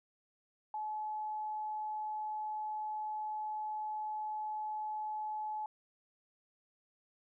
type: tone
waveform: sine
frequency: 856 Hz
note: A5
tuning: 48 cents flat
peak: -36 dBFS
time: 0.74-5.66 s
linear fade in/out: 2 ms
effects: none